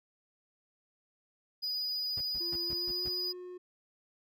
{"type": "tone", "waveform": "triangle", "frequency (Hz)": 4943, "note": "D#8", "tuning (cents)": -12, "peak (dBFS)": -31, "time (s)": [1.62, 3.33], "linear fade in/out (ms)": 20}
{"type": "noise bursts", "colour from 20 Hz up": "brown", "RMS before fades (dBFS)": -42, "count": 6, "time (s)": [2.17, 3.086], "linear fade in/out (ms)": 2, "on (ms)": 36, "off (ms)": 140}
{"type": "tone with pitch glide", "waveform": "triangle", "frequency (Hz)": [345.1, 361.2], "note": ["F4", "F#4"], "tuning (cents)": [-21, -42], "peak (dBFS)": -40, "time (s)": [2.4, 3.58], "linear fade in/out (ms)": 10, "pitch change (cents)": 79, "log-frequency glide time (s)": [2.66, 3.04]}
{"effects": ["high-pass 60 Hz 12 dB/octave"]}